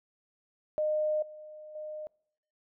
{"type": "tone with level steps", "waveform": "sine", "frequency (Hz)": 612, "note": "D#5", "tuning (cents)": -29, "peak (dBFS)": [-26, -44, -37], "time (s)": [0.78, 2.07], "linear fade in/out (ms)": 0, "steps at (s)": [1.22, 1.75], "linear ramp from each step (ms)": 5, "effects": ["noise-tail reverb RT60 0.7 s tail -26 dB re dry"]}